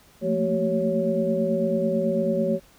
sine tone cluster, 173.8 / 219.1 / 228.2 / 382 / 556 Hz, F3 / A3 / A#3 / G4 / C#5, -8 / -7 / -37 / -45 / +5 cents, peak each -29 / -28 / -28 / -28 / -24 dBFS, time 0.21-2.6 s, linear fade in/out 50 ms, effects pink hiss -55 dBFS RMS until 2.78 s

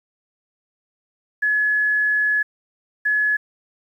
sine tone bursts at uneven times, 1700 Hz, G#6, 40 cents sharp, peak -16 dBFS, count 2, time 1.42-2.43 / 3.05-3.37 s, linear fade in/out 10 ms, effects 9-bit

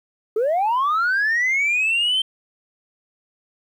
sine linear sweep, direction up, 411 to 3136 Hz, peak -15 dBFS, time 0.36-2.22 s, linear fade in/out 5 ms, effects tanh soft clip ceiling -15 dBFS + 9-bit

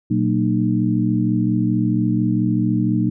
sine tone cluster, 120.8 / 186.4 / 230.8 / 304.5 Hz, B2 / F#3 / A#3 / D#4, -38 / +13 / -17 / -37 cents, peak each -21 dBFS, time 0.1-3.1 s, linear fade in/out 10 ms, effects none

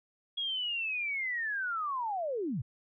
sine linear sweep, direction down, 3330 to 97.7 Hz, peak -31 dBFS, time 0.37-2.62 s, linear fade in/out 10 ms, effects none

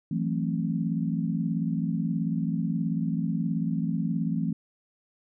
sine chord, F# half-diminished seventh, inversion third, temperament just, 166.5 / 185 / 222 / 266.4 Hz, E3 / F#3 / A3 / C4, +18 / 0 / +16 / +31 cents, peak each -28 / -33 / -30 / -33 dBFS, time 0.11-4.53 s, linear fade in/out 5 ms, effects none

